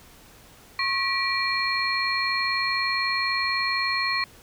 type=tone cluster; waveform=sine; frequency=1091 / 1931 / 2358 / 4265 Hz; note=C#6 / B6 / D7 / C8; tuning=-28 / -39 / +6 / +32 cents; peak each=-28 dBFS; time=0.79-4.24 s; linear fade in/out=2 ms; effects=pink hiss -51 dBFS RMS until 4.42 s